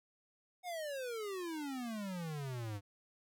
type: exponential sweep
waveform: square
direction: down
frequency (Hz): 740 to 98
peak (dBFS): -40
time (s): 0.63-2.81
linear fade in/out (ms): 50
effects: none